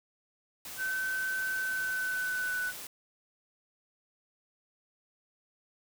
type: noise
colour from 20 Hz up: white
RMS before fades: -43 dBFS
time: 0.65-2.87 s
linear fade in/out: 2 ms
type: tone with pitch glide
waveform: sine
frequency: 1531 to 1490.9 Hz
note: G6 to F#6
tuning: -41 to +13 cents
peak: -30 dBFS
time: 0.77-2.73 s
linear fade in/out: 50 ms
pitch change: -46 cents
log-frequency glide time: 1.61-2.6 s
effects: none